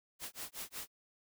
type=noise with tremolo; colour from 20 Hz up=white; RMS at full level=-42 dBFS; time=0.19-0.89 s; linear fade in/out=50 ms; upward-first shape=sine; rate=5.4 Hz; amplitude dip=100%; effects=none